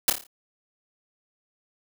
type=noise with echo; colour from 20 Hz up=white; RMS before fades=-18 dBFS; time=0.08-0.1 s; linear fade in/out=2 ms; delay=28 ms; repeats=6; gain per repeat=-6 dB; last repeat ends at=0.268 s; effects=none